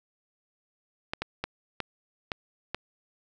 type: clicks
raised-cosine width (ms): 0.3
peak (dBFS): -14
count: 6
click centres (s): 1.135 / 1.22 / 1.44 / 1.803 / 2.318 / 2.746
effects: none